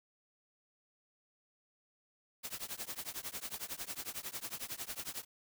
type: noise with tremolo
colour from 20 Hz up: white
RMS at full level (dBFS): -39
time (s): 2.43-5.25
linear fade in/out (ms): 20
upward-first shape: triangle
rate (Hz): 11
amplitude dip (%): 100
effects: none

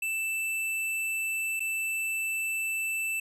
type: tone with dropouts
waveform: square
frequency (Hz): 2651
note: E7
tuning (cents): +9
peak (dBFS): -29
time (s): 0.02-3.2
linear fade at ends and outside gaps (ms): 5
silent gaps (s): 1.596-1.603
effects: resampled to 32000 Hz + 11-bit

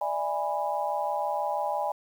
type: chord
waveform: sine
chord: E dominant seventh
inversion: third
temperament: just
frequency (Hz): 593.3 / 659.3 / 824.1 / 988.9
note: D5 / E5 / G#5 / B5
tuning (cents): +18 / 0 / -14 / +2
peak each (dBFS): -32 / -35 / -29 / -34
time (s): 0.01-1.92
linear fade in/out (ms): 5
effects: 9-bit

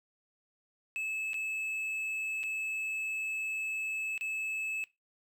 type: tone with dropouts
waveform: triangle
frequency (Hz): 2603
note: E7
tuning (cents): -22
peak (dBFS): -31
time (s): 0.96-4.84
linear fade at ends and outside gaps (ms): 0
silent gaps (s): 1.333-1.342 / 2.432-2.437 / 4.178-4.21
effects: noise-tail reverb RT60 0.2 s tail -18 dB re dry

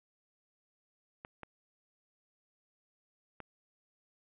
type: clicks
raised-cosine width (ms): 0.5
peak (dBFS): -29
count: 3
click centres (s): 1.249 / 1.433 / 3.403
effects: resampled to 8000 Hz

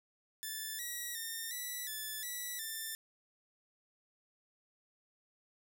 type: tone with pitch steps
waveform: 5% pulse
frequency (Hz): 1754 / 1924 / 1819 / 1960 / 1740 / 1953 / 1782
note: A6 / B6 / A#6 / B6 / A6 / B6 / A6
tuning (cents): -6 / -46 / -43 / -14 / -20 / -20 / +22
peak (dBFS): -29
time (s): 0.43-2.95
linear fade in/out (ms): 0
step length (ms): 360
effects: none

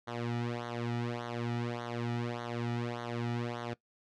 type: tone with flanger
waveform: sawtooth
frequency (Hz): 119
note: A#2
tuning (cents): +36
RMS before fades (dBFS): -36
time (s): 0.07-3.74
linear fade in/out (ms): 10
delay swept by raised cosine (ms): 0.39 to 1.89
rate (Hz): 1.7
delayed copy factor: -0.9
effects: noise-tail reverb RT60 0.1 s tail -19 dB re dry + low-pass 4000 Hz 12 dB/octave

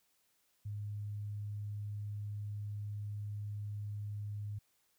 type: tone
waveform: sine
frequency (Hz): 103.6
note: G#2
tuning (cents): -4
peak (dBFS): -38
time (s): 0.65-4.59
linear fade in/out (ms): 10
effects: white hiss -75 dBFS RMS until 4.98 s

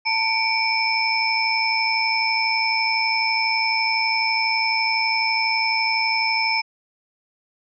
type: tone cluster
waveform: sine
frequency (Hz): 893 / 2273 / 2385 / 5260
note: A5 / C#7 / D7 / E8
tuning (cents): +25 / +43 / +26 / -5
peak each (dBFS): -24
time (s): 0.05-6.62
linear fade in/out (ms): 20
effects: none

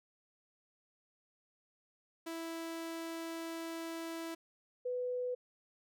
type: tone pair in turn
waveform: sawtooth / sine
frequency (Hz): 329.6 / 497.1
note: E4 / B4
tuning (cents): 0 / +11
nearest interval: perfect fifth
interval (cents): 711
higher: second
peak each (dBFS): -36 / -34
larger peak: second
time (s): 2.26-4.35 / 4.85-5.35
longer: first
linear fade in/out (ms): 10
effects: none

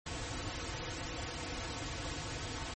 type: noise with comb filter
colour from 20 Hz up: pink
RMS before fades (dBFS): -40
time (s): 0.06-2.74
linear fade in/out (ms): 5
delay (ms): 5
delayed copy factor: -0.8
effects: MP3 32 kbps

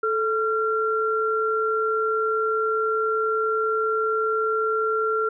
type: tone pair together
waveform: sine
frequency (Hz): 437.7 / 1372.5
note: A4 / F6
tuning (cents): -9 / -31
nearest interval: octave + minor sixth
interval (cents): 1978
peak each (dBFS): -23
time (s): 0.03-5.29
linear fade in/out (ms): 5
effects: none

